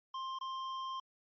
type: tone with dropouts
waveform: square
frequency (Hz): 1054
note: C6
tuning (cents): +12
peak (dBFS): -39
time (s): 0.14-1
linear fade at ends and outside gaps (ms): 5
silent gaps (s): 0.388-0.41
effects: resampled to 11025 Hz